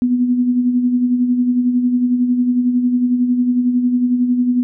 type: tone with tremolo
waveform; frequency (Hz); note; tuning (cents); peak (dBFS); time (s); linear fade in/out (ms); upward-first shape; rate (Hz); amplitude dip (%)
sine; 246.9; B3; 0; -10; 0.02-4.63; 0; sine; 11; 50
effects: none